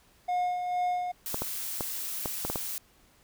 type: tone with tremolo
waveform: triangle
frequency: 719 Hz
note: F#5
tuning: 50 cents flat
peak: -23 dBFS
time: 0.28-1.12 s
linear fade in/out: 10 ms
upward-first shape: sine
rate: 2.2 Hz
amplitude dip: 45%
type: noise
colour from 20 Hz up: blue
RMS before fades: -35 dBFS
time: 1.26-2.78 s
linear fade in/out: 0 ms
type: clicks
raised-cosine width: 1 ms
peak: -17 dBFS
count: 7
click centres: 1.344 / 1.42 / 1.808 / 2.258 / 2.45 / 2.5 / 2.558 s
effects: pink hiss -62 dBFS RMS until 3.23 s